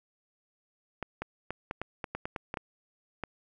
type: clicks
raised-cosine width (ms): 0.5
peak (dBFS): -19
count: 12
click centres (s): 1.027 / 1.22 / 1.506 / 1.711 / 1.816 / 2.042 / 2.15 / 2.255 / 2.362 / 2.541 / 2.572 / 3.237
effects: none